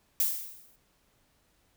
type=noise with exponential decay; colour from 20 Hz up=violet; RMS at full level=-24 dBFS; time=0.2-0.76 s; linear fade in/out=2 ms; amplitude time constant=120 ms; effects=pink hiss -69 dBFS RMS until 1.76 s